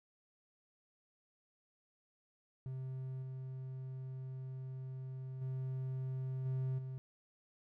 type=tone with level steps; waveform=triangle; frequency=130.81 Hz; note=C3; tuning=in tune; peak=-38 / -40 / -35 / -32 / -39 dBFS; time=2.66-6.98 s; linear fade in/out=0 ms; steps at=3.22 / 5.41 / 6.45 / 6.78 s; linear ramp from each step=10 ms; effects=none